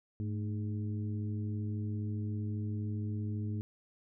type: harmonic tone with a mistuned harmonic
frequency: 103.83 Hz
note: G#2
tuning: in tune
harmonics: 1 / 2 / 3 / 4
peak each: -34 / -40 / -45 / -52 dBFS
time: 0.2-3.61 s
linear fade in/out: 0 ms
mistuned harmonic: 2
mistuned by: +72 cents
effects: none